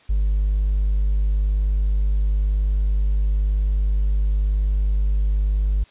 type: tone with hard clipping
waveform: triangle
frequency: 50.5 Hz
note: G#1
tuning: 48 cents flat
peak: -16 dBFS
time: 0.09-5.84 s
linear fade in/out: 10 ms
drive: 2 dB
effects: white hiss -53 dBFS RMS until 5.9 s + resampled to 8000 Hz